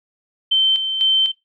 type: tone with tremolo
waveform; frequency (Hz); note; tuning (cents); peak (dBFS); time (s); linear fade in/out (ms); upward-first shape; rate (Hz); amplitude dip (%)
sine; 3100; G7; -20; -12; 0.51-1.32; 10; square; 2; 55
effects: noise-tail reverb RT60 0.2 s tail -20 dB re dry